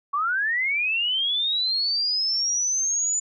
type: linear sweep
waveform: sine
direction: up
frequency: 1104 to 7040 Hz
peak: -21 dBFS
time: 0.13-3.2 s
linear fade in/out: 10 ms
effects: none